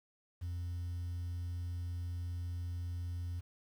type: tone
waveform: sine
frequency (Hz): 87.31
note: F2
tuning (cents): 0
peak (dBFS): -34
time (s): 0.41-3.41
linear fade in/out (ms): 20
effects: tanh soft clip ceiling -36 dBFS + 10-bit